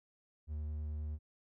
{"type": "tone", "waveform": "triangle", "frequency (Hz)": 75.8, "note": "D#2", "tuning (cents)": -45, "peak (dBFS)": -35, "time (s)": [0.47, 1.19], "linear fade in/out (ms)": 50, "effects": []}